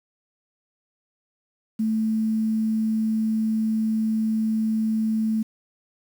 sine tone with quantisation, 220 Hz, A3, in tune, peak -20 dBFS, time 1.79-5.43 s, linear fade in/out 10 ms, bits 8, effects none

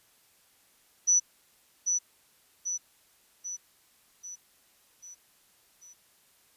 sine tone with echo, 5940 Hz, F#8, 6 cents sharp, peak -19 dBFS, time 1.07-1.2 s, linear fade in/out 20 ms, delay 790 ms, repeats 6, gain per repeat -5 dB, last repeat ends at 5.94 s, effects white hiss -64 dBFS RMS until 6.56 s + resampled to 32000 Hz

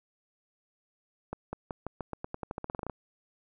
accelerating click train, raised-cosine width 1 ms, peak -21 dBFS, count 18, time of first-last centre 1.33-2.897 s, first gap 200 ms, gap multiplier 0.89, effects none

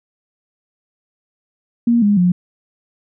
sine tone with pitch steps, 235.6 / 205.1 / 178.55 Hz, A#3 / G#3 / F3, +19 / -21 / +39 cents, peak -10 dBFS, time 1.87-2.32 s, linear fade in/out 5 ms, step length 150 ms, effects none

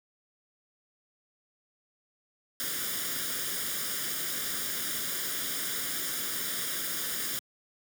white noise with comb filter, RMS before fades -33 dBFS, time 2.6-7.39 s, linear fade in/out 0 ms, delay 0.58 ms, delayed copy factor +0.7, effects high-pass 150 Hz 12 dB/octave

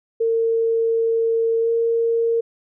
sine tone with pitch glide, 455.5 to 460.8 Hz, A#4 to A#4, -40 to -20 cents, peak -16 dBFS, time 0.2-2.41 s, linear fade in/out 10 ms, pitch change +20 cents, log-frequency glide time 1.61-1.69 s, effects none

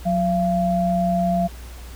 sine tone pair together, 180.9 / 683 Hz, F#3 / F5, -39 / -39 cents, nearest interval octave + major seventh, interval 2300 cents, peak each -20 dBFS, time 0.05-1.48 s, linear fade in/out 20 ms, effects added 60 Hz sine -35 dBFS peak until 1.95 s + pink hiss -44 dBFS RMS until 1.95 s

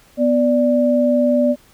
sine tone pair together, 247.6 / 587.3 Hz, B3 / D5, +5 / 0 cents, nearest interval octave + minor third, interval 1495 cents, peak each -15 dBFS, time 0.17-1.56 s, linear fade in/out 50 ms, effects pink hiss -51 dBFS RMS until 1.73 s

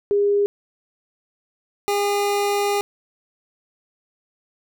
sine / 25% pulse tone pair in turn, 406.4 / 406.4 Hz, G#4 / G#4, -38 / -38 cents, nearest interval unison, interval 0 cents, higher neither, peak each -15 dBFS, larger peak neither, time 0.11-0.46 / 1.88-2.81 s, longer second, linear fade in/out 0 ms, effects none

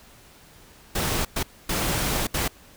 pink noise bursts at uneven times, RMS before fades -25 dBFS, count 4, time 0.95-1.25 / 1.36-1.43 / 1.69-2.27 / 2.34-2.48 s, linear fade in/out 5 ms, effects pink hiss -51 dBFS RMS until 2.76 s

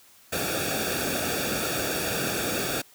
pink noise with comb filter, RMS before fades -28 dBFS, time 0.32-2.82 s, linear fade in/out 10 ms, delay 0.98 ms, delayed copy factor -0.85, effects white hiss -55 dBFS RMS until 2.94 s + high-pass 60 Hz 12 dB/octave

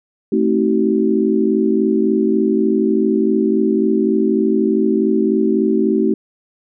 sine chord, A diminished seventh, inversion none, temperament just, 220 / 264 / 316.8 / 380.2 Hz, A3 / C4 / Eb4 / Gb4, 0 / +16 / +31 / +47 cents, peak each -17 / -21 / -18 / -17 dBFS, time 0.32-6.14 s, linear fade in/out 5 ms, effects none

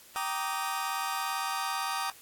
sawtooth chord, Eb major seventh, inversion first, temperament just, 777.8 / 933.4 / 1166.7 / 1244.5 Hz, G5 / Bb5 / D6 / Eb6, -14 / +2 / -12 / 0 cents, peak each -32 dBFS, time 0.16-2.1 s, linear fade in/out 0 ms, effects white hiss -54 dBFS RMS until 2.21 s + AAC 64 kbps

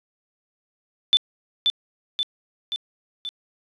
sine tone with echo, 3518 Hz, A7, 1 cent flat, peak -12 dBFS, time 1.13-1.17 s, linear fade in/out 0 ms, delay 530 ms, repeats 4, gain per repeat -4 dB, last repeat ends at 3.29 s, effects resampled to 24000 Hz + 9-bit

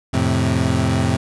25% pulse chord, F major, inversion none, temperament equal, 87.31 / 110 / 130.81 Hz, F2 / A2 / C3, 0 / 0 / 0 cents, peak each -17 dBFS, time 0.13-1.17 s, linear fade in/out 10 ms, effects resampled to 24000 Hz

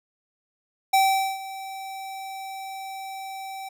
square tone with ADSR envelope, 773 Hz, G5, 24 cents flat, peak -16 dBFS, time 0.93-3.69 s, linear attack 9 ms, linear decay 440 ms, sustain -18 dB, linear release 8 ms, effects none

